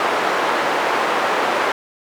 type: band-pass noise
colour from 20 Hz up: white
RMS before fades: -19 dBFS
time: 0-1.72 s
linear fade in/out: 2 ms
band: 420 to 1200 Hz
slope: 12 dB/octave
effects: none